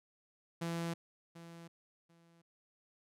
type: tone with echo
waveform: sawtooth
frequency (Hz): 168.1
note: E3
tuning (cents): +34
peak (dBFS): -32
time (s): 0.61-0.94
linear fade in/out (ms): 10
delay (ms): 740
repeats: 2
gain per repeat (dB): -14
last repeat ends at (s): 2.42
effects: low-pass 12000 Hz 12 dB/octave